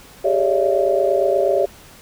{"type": "tone cluster", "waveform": "sine", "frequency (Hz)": [390.8, 419.3, 560, 607, 674], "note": ["G4", "G#4", "C#5", "D#5", "E5"], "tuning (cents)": [-5, 17, 18, -43, 38], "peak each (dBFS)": [-20, -25, -18, -22, -22], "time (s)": [0.24, 1.66], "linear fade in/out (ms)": 10, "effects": ["pink hiss -44 dBFS RMS until 2.01 s"]}